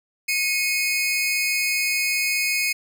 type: tone pair together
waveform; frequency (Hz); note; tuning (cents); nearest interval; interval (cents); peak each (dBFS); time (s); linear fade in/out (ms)
sawtooth; 2178 / 2503; C#7 / D#7; -31 / +10; major second; 241; -20; 0.28-2.73; 10
effects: none